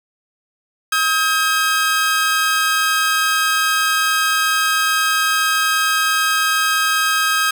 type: tone pair together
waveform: sawtooth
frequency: 1274 / 1603.1 Hz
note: D#6 / G6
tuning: +41 / +38 cents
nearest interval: major third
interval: 397 cents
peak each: -14 dBFS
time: 0.92-7.51 s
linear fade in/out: 5 ms
effects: none